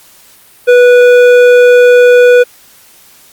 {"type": "tone with hard clipping", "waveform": "triangle", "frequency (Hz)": 490.9, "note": "B4", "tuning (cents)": -10, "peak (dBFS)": -3, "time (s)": [0.67, 2.44], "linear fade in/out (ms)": 20, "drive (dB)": 14, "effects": ["white hiss -41 dBFS RMS until 3.32 s", "Opus 48 kbps"]}